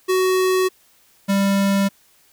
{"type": "tone pair in turn", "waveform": "square", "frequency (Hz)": [372.7, 197.43], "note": ["F#4", "G3"], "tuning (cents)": [13, 13], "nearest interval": "major seventh", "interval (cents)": 1100, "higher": "first", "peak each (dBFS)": -16, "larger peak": "neither", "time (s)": [[0.08, 0.69], [1.28, 1.89]], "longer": "neither", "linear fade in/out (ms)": 20, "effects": ["white hiss -56 dBFS RMS until 2.32 s"]}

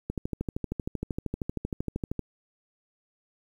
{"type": "click train", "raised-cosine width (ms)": 3, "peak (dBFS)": -17, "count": 28, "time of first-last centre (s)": [0.1, 2.193], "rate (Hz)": 12.9, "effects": ["9-bit"]}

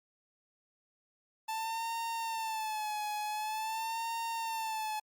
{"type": "tone with vibrato", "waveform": "45% pulse", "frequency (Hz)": 879, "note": "A5", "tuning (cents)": -2, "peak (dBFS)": -34, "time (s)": [1.48, 5], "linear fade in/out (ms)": 10, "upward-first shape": "sine", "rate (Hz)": 0.46, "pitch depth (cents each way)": 75, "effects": ["Opus 48 kbps"]}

